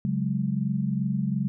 sine chord, C# suspended fourth, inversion none, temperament equal, 138.59 / 185 / 207.7 Hz, C#3 / F#3 / G#3, 0 / 0 / 0 cents, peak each -28 dBFS, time 0.05-1.48 s, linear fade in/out 0 ms, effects none

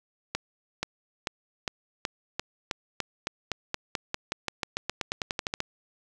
accelerating click train, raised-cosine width 0.2 ms, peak -11 dBFS, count 26, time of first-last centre 0.35-5.604 s, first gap 480 ms, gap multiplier 0.92, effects none

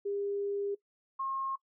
sine tone pair in turn, 402.7 / 1075.1 Hz, G4 / C6, +47 / +47 cents, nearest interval octave + perfect fourth, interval 1700 cents, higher second, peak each -31 / -32 dBFS, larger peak first, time 0.05-0.75 / 1.19-1.56 s, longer first, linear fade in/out 10 ms, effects noise-tail reverb RT60 0.1 s tail -19 dB re dry

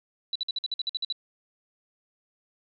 sine tone bursts, 3951 Hz, B7, in tune, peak -26 dBFS, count 11, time 0.33-1.125 s, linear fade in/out 2 ms, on 25 ms, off 52 ms, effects none

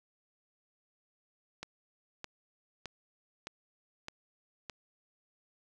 click train, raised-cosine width 0.2 ms, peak -23 dBFS, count 6, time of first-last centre 1.63-4.697 s, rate 1.63 Hz, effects none

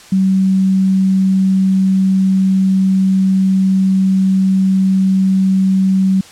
sine tone, 190.4 Hz, F#3, 50 cents sharp, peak -9 dBFS, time 0.12-6.21 s, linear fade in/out 5 ms, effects white hiss -39 dBFS RMS until 6.31 s + low-pass 8000 Hz 12 dB/octave

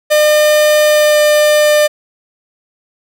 45% pulse tone with pitch glide, 604 to 599.8 Hz, D5 to D5, +48 to +36 cents, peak -7 dBFS, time 0.1-1.88 s, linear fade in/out 20 ms, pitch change -12 cents, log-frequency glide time 0.86-1.21 s, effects none

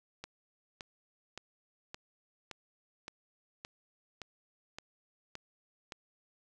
click train, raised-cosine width 0.2 ms, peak -25 dBFS, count 11, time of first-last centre 0.24-5.922 s, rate 1.76 Hz, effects none

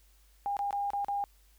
sine tone with dropouts, 807 Hz, G#5, 50 cents flat, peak -29 dBFS, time 0.46-1.24 s, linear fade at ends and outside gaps 0 ms, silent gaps 0.568-0.591 / 0.708-0.728 / 0.904-0.934 / 1.046-1.084 s, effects added 50 Hz sine -60 dBFS peak until 1.58 s + white hiss -67 dBFS RMS until 1.58 s

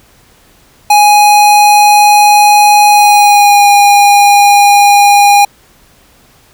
square tone with pitch glide, 830.6 to 813.5 Hz, G#5 to G#5, 0 to -36 cents, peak -3 dBFS, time 0.9-5.45 s, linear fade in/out 5 ms, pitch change -36 cents, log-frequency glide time 2.88-3.7 s, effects pink hiss -45 dBFS RMS until 6.53 s

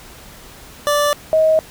25% pulse / sine tone pair in turn, 585 / 632.7 Hz, D5 / D#5, -7 / +29 cents, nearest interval minor second, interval 136 cents, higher second, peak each -10 dBFS, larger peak neither, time 0.87-1.13 / 1.33-1.59 s, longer neither, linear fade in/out 0 ms, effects pink hiss -40 dBFS RMS until 1.7 s

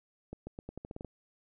accelerating click train, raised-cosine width 2 ms, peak -28 dBFS, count 10, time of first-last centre 0.33-1.047 s, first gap 140 ms, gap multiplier 0.85, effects none

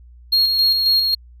triangle tone with tremolo, 4273 Hz, C8, 36 cents sharp, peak -11 dBFS, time 0.32-1.15 s, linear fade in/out 10 ms, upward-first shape square, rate 3.7 Hz, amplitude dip 35%, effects added 60 Hz sine -41 dBFS peak until 1.4 s

